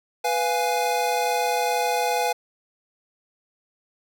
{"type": "chord", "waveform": "square", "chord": "F diminished", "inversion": "second", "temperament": "equal", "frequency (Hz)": [493.9, 698.5, 830.6], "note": ["Cb5", "F5", "Ab5"], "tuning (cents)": [0, 0, 0], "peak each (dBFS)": [-27, -27, -25], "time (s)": [0.24, 2.33], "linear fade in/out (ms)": 10, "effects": []}